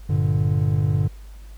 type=chord; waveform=triangle; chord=G minor; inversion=none; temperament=equal; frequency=98 / 116.54 / 146.83 Hz; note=G2 / Bb2 / D3; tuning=0 / 0 / 0 cents; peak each=-19 / -22 / -19 dBFS; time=0.09-1.08 s; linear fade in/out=10 ms; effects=added 50 Hz sine -37 dBFS peak until 1.57 s + pink hiss -54 dBFS RMS until 1.57 s